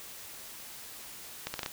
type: accelerating click train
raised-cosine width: 0.2 ms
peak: -16 dBFS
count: 5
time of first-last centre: 1.47-1.661 s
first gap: 70 ms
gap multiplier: 0.75
effects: white hiss -46 dBFS RMS until 1.72 s